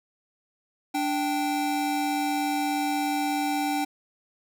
square tone pair together, 292.6 / 781.1 Hz, D4 / G5, -6 / -6 cents, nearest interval octave + perfect fourth, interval 1700 cents, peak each -28 / -28 dBFS, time 0.94-3.85 s, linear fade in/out 10 ms, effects none

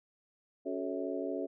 harmonic tone with a mistuned harmonic, 93.1 Hz, F#2, 11 cents sharp, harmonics 3 / 4 / 5 / 6 / 7, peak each -38 / -39 / -40 / -41 / -41 dBFS, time 0.65-1.47 s, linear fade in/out 20 ms, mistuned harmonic 5, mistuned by -110 cents, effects none

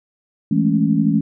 sine chord, A major seventh, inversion second, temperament equal, 164.81 / 207.7 / 220 / 277.2 Hz, E3 / G#3 / A3 / C#4, 0 / 0 / 0 / 0 cents, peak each -19 dBFS, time 0.51-1.21 s, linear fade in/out 5 ms, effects none

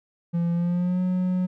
triangle tone with pitch glide, 170.6 to 182.84 Hz, F3 to F#3, -40 to -20 cents, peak -19 dBFS, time 0.33-1.47 s, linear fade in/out 20 ms, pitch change +120 cents, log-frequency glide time 0.53-1.01 s, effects none

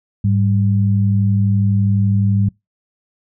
sine tone pair together, 103.83 / 195.77 Hz, G#2 / G3, 0 / -2 cents, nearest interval major seventh, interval 1098 cents, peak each -13 / -18 dBFS, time 0.24-2.49 s, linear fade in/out 5 ms, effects noise-tail reverb RT60 0.2 s tail -26 dB re dry

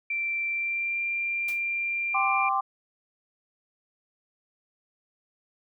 sine tone with pitch glide, 2349 to 2378 Hz, D7 to D7, 0 to +21 cents, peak -26 dBFS, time 0.1-2.49 s, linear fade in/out 5 ms, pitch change +21 cents, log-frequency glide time 0.5-1.01 s
white noise with exponential decay, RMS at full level -38 dBFS, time 1.48-1.65 s, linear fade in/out 5 ms, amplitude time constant 35 ms
sine chord, G suspended fourth, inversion none, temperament just, 784 / 1045.3 / 1176 Hz, G5 / C6 / D6, 0 / -2 / +2 cents, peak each -27 / -28 / -27 dBFS, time 2.14-2.61 s, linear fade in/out 10 ms
effects none

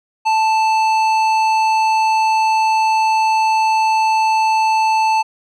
triangle tone with tanh clipping, 880 Hz, A5, in tune, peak -14 dBFS, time 0.25-5.23 s, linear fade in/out 20 ms, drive 17 dB, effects none

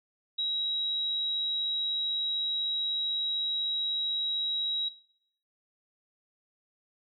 sine tone, 3849 Hz, B7, 45 cents flat, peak -27 dBFS, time 0.38-4.89 s, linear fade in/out 10 ms, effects noise-tail reverb RT60 0.7 s tail -20 dB re dry

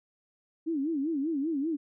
sine tone with vibrato, 300 Hz, D4, 37 cents sharp, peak -27 dBFS, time 0.66-1.77 s, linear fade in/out 20 ms, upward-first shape sine, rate 5.1 Hz, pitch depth 190 cents each way, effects none

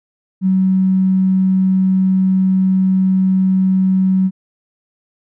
triangle tone with tanh clipping, 188.5 Hz, F#3, 32 cents sharp, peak -10 dBFS, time 0.41-4.31 s, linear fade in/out 50 ms, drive 3 dB, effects none

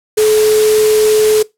sine tone in noise, 429.7 Hz, A4, 41 cents flat, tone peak -7 dBFS, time 0.17-1.43 s, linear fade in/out 10 ms, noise white, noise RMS -19 dBFS, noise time 0.17-1.43 s, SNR +9 dB, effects noise-tail reverb RT60 0.2 s tail -21 dB re dry + low-pass 12000 Hz 12 dB/octave

